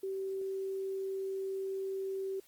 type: tone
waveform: sine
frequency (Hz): 385.8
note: G4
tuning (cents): -28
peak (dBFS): -34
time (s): 0.03-2.4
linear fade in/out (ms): 5
effects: white hiss -64 dBFS RMS until 2.47 s + Opus 24 kbps